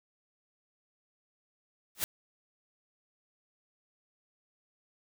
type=noise with exponential growth; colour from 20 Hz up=white; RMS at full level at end=-25 dBFS; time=1.95-2.04 s; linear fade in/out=1 ms; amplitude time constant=18 ms; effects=none